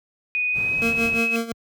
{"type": "tone with pitch glide", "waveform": "sine", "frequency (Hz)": [2481, 2560], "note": ["D#7", "D#7"], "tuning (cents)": [-6, 49], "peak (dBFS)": -20, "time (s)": [0.35, 1.36], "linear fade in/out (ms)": 0, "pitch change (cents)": 55, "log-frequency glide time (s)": [0.47, 0.88]}
{"type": "noise", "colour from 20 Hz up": "brown", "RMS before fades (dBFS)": -31, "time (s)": [0.53, 1.21], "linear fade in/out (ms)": 50}
{"type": "tone with tremolo", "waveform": "25% pulse", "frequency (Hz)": 230, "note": "A#3", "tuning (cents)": -23, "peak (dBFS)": -17, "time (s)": [0.82, 1.52], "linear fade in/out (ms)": 0, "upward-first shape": "sine", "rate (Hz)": 5.8, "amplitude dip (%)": 80}
{"effects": ["high-pass 80 Hz 12 dB/octave"]}